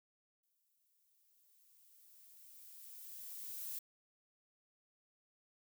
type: noise with exponential growth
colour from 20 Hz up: violet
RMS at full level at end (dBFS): -43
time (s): 0.43-3.79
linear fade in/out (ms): 5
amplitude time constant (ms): 730
effects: none